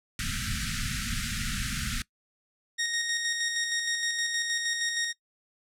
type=band-stop noise; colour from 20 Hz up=pink; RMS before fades=-31 dBFS; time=0.19-2.02 s; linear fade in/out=2 ms; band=250 to 1300 Hz; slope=96 dB/octave
type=tone with tremolo; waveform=15% pulse; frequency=1864.7 Hz; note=A#6; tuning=in tune; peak=-20 dBFS; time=2.78-5.13 s; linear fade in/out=20 ms; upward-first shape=square; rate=6.4 Hz; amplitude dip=35%
effects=noise-tail reverb RT60 0.1 s tail -21 dB re dry + low-pass 10000 Hz 12 dB/octave